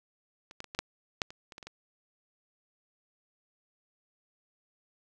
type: clicks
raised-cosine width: 0.2 ms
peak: -30 / -22 / -28 / -23 / -12 / -11 / -28 / -29 / -27 / -28 / -26 dBFS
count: 11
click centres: 0.511 / 0.604 / 0.643 / 0.749 / 0.79 / 1.218 / 1.305 / 1.522 / 1.581 / 1.628 / 1.67 s
effects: none